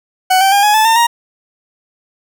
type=tone with pitch steps; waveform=40% pulse; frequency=747 / 776 / 806.2 / 837.5 / 870.1 / 903.9 / 939 Hz; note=F#5 / G5 / G5 / G#5 / A5 / A5 / A#5; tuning=+16 / -18 / +48 / +14 / -20 / +46 / +12 cents; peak=-7 dBFS; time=0.3-1.07 s; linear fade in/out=10 ms; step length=110 ms; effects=none